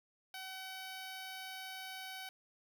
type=tone; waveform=10% pulse; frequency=758 Hz; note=F#5; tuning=42 cents sharp; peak=-36 dBFS; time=0.34-2.29 s; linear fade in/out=2 ms; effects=none